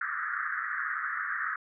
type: band-pass noise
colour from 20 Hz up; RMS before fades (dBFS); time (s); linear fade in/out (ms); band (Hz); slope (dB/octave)
pink; -33; 0.01-1.56; 2; 1200 to 1900; 96
effects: none